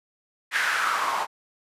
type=noise with band-pass filter sweep; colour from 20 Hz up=white; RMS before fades=-25 dBFS; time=0.51-1.27 s; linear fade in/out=50 ms; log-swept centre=1800 to 900 Hz; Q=4.3; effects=resampled to 32000 Hz